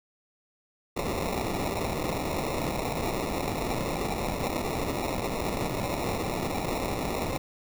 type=noise with sample-and-hold; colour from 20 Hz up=white; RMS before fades=-30 dBFS; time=0.96-7.38 s; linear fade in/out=10 ms; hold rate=1575 Hz; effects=none